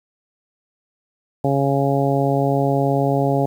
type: harmonic tone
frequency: 138.59 Hz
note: C#3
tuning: in tune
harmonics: 1 / 2 / 3 / 4 / 5 / 6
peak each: -20 / -22 / -23 / -23 / -23 / -27 dBFS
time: 1.44-3.46 s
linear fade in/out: 5 ms
effects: 8-bit